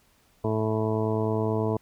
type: harmonic tone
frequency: 109.4 Hz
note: A2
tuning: 9 cents flat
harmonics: 1 / 2 / 3 / 4 / 5 / 6 / 7 / 8 / 9 / 10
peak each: -28 / -31 / -32 / -28 / -42 / -33 / -45 / -39 / -36 / -48 dBFS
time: 0.44-1.77 s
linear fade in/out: 5 ms
effects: pink hiss -63 dBFS RMS until 1.81 s